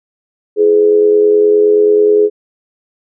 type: tone with amplitude modulation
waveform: sine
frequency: 420.6 Hz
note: G#4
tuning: 22 cents sharp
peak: -3 dBFS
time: 0.56-2.3 s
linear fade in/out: 50 ms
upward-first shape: sine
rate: 89.5 Hz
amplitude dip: 60%
effects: none